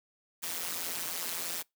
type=noise with amplitude modulation; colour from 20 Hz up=white; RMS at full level=-32 dBFS; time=0.42-1.63 s; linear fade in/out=20 ms; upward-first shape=sine; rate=171 Hz; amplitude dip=95%; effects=noise-tail reverb RT60 0.2 s tail -26 dB re dry + high-pass 150 Hz 12 dB/octave